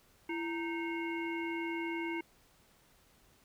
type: harmonic tone with a mistuned harmonic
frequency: 310 Hz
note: D#4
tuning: 6 cents flat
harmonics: 1 / 3 / 5 / 7 / 9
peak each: -36 / -43 / -49 / -41 / -50 dBFS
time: 0.29-2.21 s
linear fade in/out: 5 ms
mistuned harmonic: 1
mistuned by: +130 cents
effects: pink hiss -66 dBFS RMS until 3.44 s